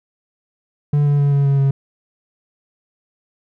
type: tone with pitch steps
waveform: triangle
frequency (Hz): 145.9 / 144.14 / 142.4 / 140.69 / 138.99 / 137.31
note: D3 / D3 / C#3 / C#3 / C#3 / C#3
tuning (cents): -11 / -32 / +47 / +26 / +5 / -16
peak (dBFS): -10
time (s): 0.93-1.71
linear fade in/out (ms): 5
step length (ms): 130
effects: none